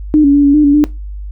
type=tone with pitch steps; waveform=sine; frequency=303.6 / 282.3 / 287 / 282.4 / 300.2 / 285.6 / 296.9 Hz; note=D#4 / C#4 / D4 / C#4 / D4 / D4 / D4; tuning=-42 / +32 / -40 / +32 / +38 / -48 / +19 cents; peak=-4 dBFS; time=0.14-0.84 s; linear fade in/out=0 ms; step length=100 ms; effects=noise-tail reverb RT60 0.2 s tail -18 dB re dry + added 50 Hz sine -22 dBFS peak until 1.31 s